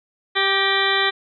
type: harmonic tone with a mistuned harmonic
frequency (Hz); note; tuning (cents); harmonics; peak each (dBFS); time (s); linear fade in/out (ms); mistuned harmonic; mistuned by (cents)
392; G4; 0; 1 / 2 / 3 / 4 / 5 / 6 / 8 / 9 / 10; -25 / -27 / -25 / -26 / -22 / -27 / -27 / -25 / -26; 0.35-1.11; 20; 5; -39
effects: none